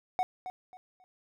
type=tone with echo; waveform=triangle; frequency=740 Hz; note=F#5; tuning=in tune; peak=-23 dBFS; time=0.19-0.23 s; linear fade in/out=0 ms; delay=270 ms; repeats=3; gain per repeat=-11 dB; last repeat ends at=1.04 s; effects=none